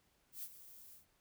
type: noise with ADSR envelope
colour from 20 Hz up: violet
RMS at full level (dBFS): -44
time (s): 0.32-1.06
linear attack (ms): 110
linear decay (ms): 50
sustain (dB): -13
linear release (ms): 130
effects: pink hiss -75 dBFS RMS until 1.2 s